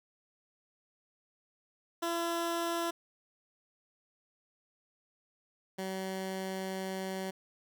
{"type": "tone pair in turn", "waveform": "15% pulse", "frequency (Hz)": [338.3, 189.86], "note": ["E4", "F#3"], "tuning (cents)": [45, 45], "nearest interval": "minor seventh", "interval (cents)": 1000, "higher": "first", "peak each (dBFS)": [-25, -29], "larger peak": "first", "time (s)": [[2.02, 2.91], [5.78, 7.31]], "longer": "second", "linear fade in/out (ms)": 10, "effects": []}